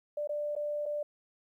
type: tone with dropouts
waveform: sine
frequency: 591 Hz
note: D5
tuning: 11 cents sharp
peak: -31 dBFS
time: 0.17-1.03 s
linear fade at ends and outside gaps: 5 ms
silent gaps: 0.274-0.292 / 0.553-0.563 / 0.857-0.861 s
effects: 12-bit

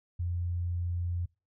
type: tone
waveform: sine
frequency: 87.31 Hz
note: F2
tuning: in tune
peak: -29 dBFS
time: 0.19-1.26 s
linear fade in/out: 10 ms
effects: noise-tail reverb RT60 0.3 s tail -26 dB re dry

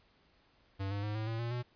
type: tone with pitch steps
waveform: square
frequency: 97.5 / 101.23 / 105.1 / 109.12 / 113.3 / 117.63 / 122.13 Hz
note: G2 / G#2 / G#2 / A2 / A#2 / A#2 / B2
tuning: -9 / -44 / +21 / -14 / -49 / +16 / -19 cents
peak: -35 dBFS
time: 0.79-1.63 s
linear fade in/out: 20 ms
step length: 120 ms
effects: pink hiss -68 dBFS RMS until 1.75 s + resampled to 11025 Hz

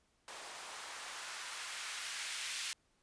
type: noise with band-pass filter sweep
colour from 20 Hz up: blue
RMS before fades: -44 dBFS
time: 0.28-2.73 s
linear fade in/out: 0 ms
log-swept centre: 660 to 2500 Hz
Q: 1
effects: pink hiss -75 dBFS RMS until 3.02 s + resampled to 22050 Hz

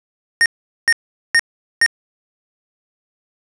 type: tone bursts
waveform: square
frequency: 1846 Hz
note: A#6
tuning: 17 cents flat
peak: -10 dBFS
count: 4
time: 0.41-1.862 s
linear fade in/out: 0 ms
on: 48 ms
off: 420 ms
effects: resampled to 22050 Hz + 7-bit

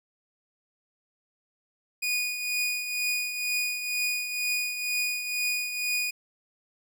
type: tone with tremolo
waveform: sawtooth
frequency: 2464 Hz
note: D#7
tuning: 17 cents flat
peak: -21 dBFS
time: 2.02-6.11 s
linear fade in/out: 10 ms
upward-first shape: triangle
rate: 2.1 Hz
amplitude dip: 60%
effects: none

